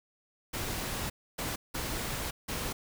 pink noise bursts at uneven times, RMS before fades -35 dBFS, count 4, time 0.53-1.1 / 1.38-1.56 / 1.74-2.31 / 2.48-2.73 s, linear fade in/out 10 ms, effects none

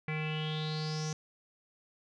square tone with low-pass filter sweep, 154.8 Hz, D#3, 9 cents flat, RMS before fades -35 dBFS, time 0.08-1.13 s, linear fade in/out 2 ms, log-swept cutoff 2200 to 6200 Hz, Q 7.8, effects none

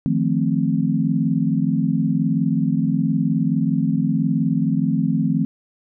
sine chord, F dominant seventh, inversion third, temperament equal, 155.56 / 174.61 / 220 / 261.6 Hz, Eb3 / F3 / A3 / C4, 0 / 0 / 0 / 0 cents, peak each -22 dBFS, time 0.06-5.45 s, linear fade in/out 0 ms, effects none

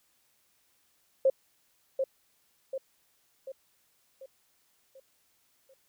sine tone with echo, 533 Hz, C5, 32 cents sharp, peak -19 dBFS, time 1.25-1.3 s, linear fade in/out 5 ms, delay 740 ms, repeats 6, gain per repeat -6 dB, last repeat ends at 5.74 s, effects white hiss -70 dBFS RMS until 5.88 s

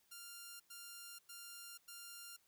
5% pulse tone bursts, 1396 Hz, F6, 1 cent flat, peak -39 dBFS, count 4, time 0.11-2.367 s, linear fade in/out 10 ms, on 490 ms, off 99 ms, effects white hiss -75 dBFS RMS until 2.47 s

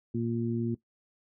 harmonic tone, 116.54 Hz, A#2, in tune, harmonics 1 / 2 / 3, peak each -33 / -30 / -34 dBFS, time 0.14-0.75 s, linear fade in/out 10 ms, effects noise-tail reverb RT60 0.1 s tail -17 dB re dry

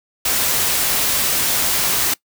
white noise, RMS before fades -18 dBFS, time 0.25-2.14 s, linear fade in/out 5 ms, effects noise-tail reverb RT60 0.1 s tail -22 dB re dry

